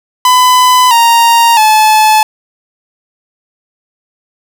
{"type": "tone with pitch steps", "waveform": "45% pulse", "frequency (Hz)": [1004, 931.4, 864], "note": ["B5", "A#5", "A5"], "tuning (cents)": [28, -2, -32], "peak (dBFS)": -4, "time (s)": [0.25, 2.23], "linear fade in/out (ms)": 2, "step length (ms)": 660, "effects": []}